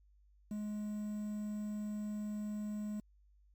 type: tone with quantisation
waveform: triangle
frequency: 210.2 Hz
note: G#3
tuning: 21 cents sharp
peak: -35 dBFS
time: 0.51-3 s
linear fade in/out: 2 ms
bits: 10
effects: added 50 Hz sine -63 dBFS peak until 3.54 s + MP3 96 kbps